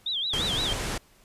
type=tone with vibrato; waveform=sine; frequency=3520 Hz; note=A7; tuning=in tune; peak=-26 dBFS; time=0.06-0.73 s; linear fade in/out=5 ms; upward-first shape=sine; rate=5.8 Hz; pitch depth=200 cents each way
type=low-pass noise; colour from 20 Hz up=pink; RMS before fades=-31 dBFS; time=0.33-0.98 s; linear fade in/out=5 ms; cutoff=10000 Hz; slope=24 dB/octave
effects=pink hiss -59 dBFS RMS until 1.24 s + resampled to 32000 Hz